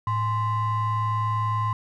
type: ring-modulated tone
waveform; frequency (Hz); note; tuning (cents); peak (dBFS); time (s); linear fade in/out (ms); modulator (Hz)
triangle; 466.2; A#4; 0; -17; 0.07-1.73; 2; 575
effects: none